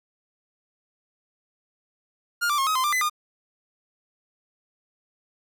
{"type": "tone with pitch steps", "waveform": "45% pulse", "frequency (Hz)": [1413, 1176, 1079, 1266, 1036, 1187, 2018, 1216], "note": ["F6", "D6", "C#6", "D#6", "C6", "D6", "B6", "D#6"], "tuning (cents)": [20, 2, -47, 30, -17, 18, 37, -40], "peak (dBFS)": -21, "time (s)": [2.41, 3.098], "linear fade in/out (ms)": 20, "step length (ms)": 86, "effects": []}